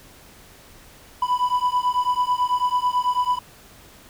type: beating tone pair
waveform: triangle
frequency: 987.8 / 996.9 Hz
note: B5 / B5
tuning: 0 / +16 cents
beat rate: 9.1 Hz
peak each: -20 dBFS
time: 1.22-3.39 s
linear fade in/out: 5 ms
effects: pink hiss -48 dBFS RMS until 4.09 s